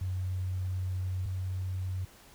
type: tone pair in turn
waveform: sine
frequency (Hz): 92.5 / 93.01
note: F#2 / F#2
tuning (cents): 0 / +10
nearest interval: unison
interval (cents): 10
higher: second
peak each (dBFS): -30 / -31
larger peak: first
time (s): 0.01-1.26 / 1.26-2.05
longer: first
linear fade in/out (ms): 5
effects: pink hiss -56 dBFS RMS until 2.34 s